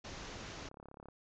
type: low-pass noise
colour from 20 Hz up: pink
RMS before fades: -47 dBFS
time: 0.04-0.69 s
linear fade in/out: 10 ms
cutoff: 7000 Hz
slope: 96 dB/octave
type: click train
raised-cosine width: 1 ms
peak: -38 dBFS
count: 18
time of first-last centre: 0.6-1.086 s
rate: 35 Hz
effects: none